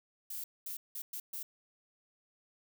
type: noise bursts at uneven times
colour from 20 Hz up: violet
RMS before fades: -41 dBFS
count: 5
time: 0.3-0.44 / 0.66-0.77 / 0.95-1.02 / 1.13-1.2 / 1.33-1.43 s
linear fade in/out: 5 ms
effects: none